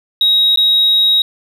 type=tone with dropouts; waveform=sine; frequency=3799 Hz; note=A#7; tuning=32 cents sharp; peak=-7 dBFS; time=0.21-1.22 s; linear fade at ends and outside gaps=2 ms; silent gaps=0.56-0.573 s; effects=tanh soft clip ceiling -5 dBFS + 8-bit